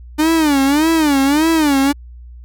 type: tone with vibrato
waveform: 45% pulse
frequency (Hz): 298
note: D4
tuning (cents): +25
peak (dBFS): -11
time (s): 0.18-1.93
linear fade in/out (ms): 20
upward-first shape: sine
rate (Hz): 1.7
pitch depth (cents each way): 170
effects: added 60 Hz sine -33 dBFS peak until 2.44 s